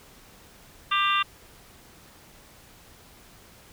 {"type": "harmonic tone", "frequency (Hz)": 395.9, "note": "G4", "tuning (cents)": 17, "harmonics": [3, 4, 5, 6, 7, 8, 9], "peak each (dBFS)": [-23, -32, -34, -37, -27, -37, -29], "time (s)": [0.91, 1.23], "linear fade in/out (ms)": 10, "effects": ["pink hiss -52 dBFS RMS until 3.72 s"]}